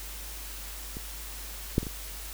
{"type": "clicks", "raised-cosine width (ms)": 3, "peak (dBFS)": [-25, -9, -23, -24], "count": 4, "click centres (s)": [0.969, 1.781, 1.83, 1.868], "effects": ["added 50 Hz sine -41 dBFS peak until 2.33 s", "white hiss -42 dBFS RMS until 2.33 s"]}